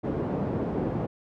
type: band-pass noise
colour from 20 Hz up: pink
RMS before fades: -29 dBFS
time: 0.03-1.07 s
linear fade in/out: 20 ms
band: 130 to 520 Hz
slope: 12 dB/octave
effects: none